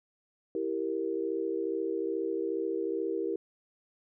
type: chord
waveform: sine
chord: E diminished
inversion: none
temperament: equal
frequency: 329.6 / 392 / 466.2 Hz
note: E4 / G4 / Bb4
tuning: 0 / 0 / 0 cents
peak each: -34 / -33 / -34 dBFS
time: 0.55-3.36 s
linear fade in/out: 2 ms
effects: none